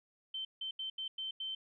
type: tone bursts at uneven times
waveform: sine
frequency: 3097 Hz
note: G7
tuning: 22 cents flat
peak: -37 dBFS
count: 6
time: 0.34-0.45 / 0.61-0.71 / 0.79-0.9 / 0.98-1.08 / 1.18-1.31 / 1.4-1.55 s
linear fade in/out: 5 ms
effects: none